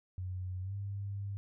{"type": "tone with pitch glide", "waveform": "sine", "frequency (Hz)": [92, 99.75], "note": ["F#2", "G2"], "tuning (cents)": [-9, 31], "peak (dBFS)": -36, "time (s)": [0.18, 1.37], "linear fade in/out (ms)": 0, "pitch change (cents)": 140, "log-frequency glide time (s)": [0.61, 0.74], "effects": []}